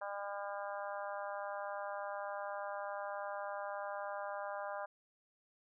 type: harmonic tone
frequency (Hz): 201.3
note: G3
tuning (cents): +46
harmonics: 3 / 4 / 5 / 6 / 7 / 8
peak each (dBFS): -43 / -45 / -47 / -49 / -50 / -51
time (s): 0.01-4.86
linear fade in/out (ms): 10
effects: none

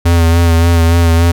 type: tone with vibrato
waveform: square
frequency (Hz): 84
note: E2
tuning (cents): +33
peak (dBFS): -7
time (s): 0.05-1.32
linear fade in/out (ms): 10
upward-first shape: sine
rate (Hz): 3.5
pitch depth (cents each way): 31
effects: none

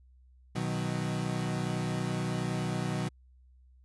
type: chord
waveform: 35% pulse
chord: B major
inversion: none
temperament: equal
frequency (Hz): 123.47 / 155.56 / 185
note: B2 / D#3 / F#3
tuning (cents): 0 / 0 / 0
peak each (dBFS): -33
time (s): 0.55-3.09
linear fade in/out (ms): 10
effects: added 63 Hz sine -56 dBFS peak until 3.84 s + resampled to 24000 Hz

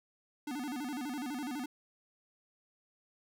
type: tone with vibrato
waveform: square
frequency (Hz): 270.6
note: C#4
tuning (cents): -42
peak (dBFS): -37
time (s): 0.47-1.66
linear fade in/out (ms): 5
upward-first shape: square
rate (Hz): 12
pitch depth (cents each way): 160
effects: none

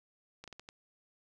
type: slowing click train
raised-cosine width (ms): 0.2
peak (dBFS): -30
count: 5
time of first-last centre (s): 0.44-0.689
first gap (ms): 37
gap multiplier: 1.36
effects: none

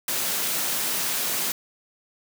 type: high-pass noise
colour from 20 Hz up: white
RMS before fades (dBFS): -26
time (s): 0.08-1.52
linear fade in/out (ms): 2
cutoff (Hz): 130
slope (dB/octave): 48
effects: none

